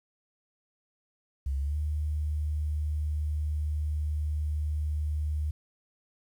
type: tone with pitch glide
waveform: sine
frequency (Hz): 68.1 to 75.56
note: C#2 to D2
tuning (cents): -30 to +50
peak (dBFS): -27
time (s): 1.46-5.51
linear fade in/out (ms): 5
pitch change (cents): +180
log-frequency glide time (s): 1.58-1.77
effects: 10-bit